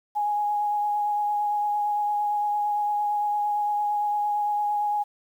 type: tone with vibrato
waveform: sine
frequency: 830.6 Hz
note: G#5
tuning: in tune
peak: -22 dBFS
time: 0.15-5.04 s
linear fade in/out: 20 ms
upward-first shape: triangle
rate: 8.8 Hz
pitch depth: 16 cents each way
effects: 9-bit